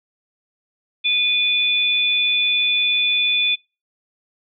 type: tone pair together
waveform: sine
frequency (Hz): 2460 / 3483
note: D#7 / A7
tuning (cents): -20 / -18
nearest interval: tritone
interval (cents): 602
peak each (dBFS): -18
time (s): 1.04-3.56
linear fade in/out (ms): 20
effects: noise-tail reverb RT60 0.3 s tail -26 dB re dry